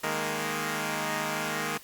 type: chord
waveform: 5% pulse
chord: D# suspended fourth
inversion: none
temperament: equal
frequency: 155.56 / 207.7 / 233.1 Hz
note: D#3 / G#3 / A#3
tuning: 0 / 0 / 0 cents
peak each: -22 dBFS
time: 0.03-1.78 s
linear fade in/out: 10 ms
effects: white hiss -51 dBFS RMS until 1.83 s + Opus 48 kbps